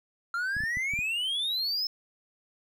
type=exponential sweep; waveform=triangle; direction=up; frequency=1363 to 5274 Hz; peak=-26 dBFS; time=0.34-1.87 s; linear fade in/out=2 ms
type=clicks; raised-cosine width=5 ms; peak=-28 dBFS; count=6; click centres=0.567 / 0.605 / 0.637 / 0.771 / 0.937 / 0.99 s
effects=none